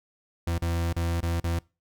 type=tone with dropouts; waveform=40% pulse; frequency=84.6 Hz; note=E2; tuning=45 cents sharp; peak=-24 dBFS; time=0.47-1.59 s; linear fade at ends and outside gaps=5 ms; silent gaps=0.582-0.62 / 0.929-0.963 / 1.206-1.228 / 1.401-1.44 s; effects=noise-tail reverb RT60 0.3 s tail -24 dB re dry